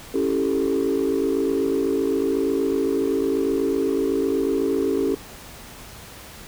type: chord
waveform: sine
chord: A dominant seventh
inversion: first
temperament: equal with one note detuned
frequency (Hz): 277.2 / 331 / 392 / 440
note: C#4 / E4 / G4 / A4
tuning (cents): 0 / +7 / 0 / 0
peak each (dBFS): -23 / -26 / -22 / -24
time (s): 0.14-5.15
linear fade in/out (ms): 5
effects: tanh soft clip ceiling -13 dBFS + pink hiss -41 dBFS RMS until 6.47 s